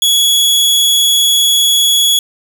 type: tone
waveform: sawtooth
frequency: 3365 Hz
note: G#7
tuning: 22 cents sharp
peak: -5 dBFS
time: 0.02-2.19 s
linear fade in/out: 2 ms
effects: 7-bit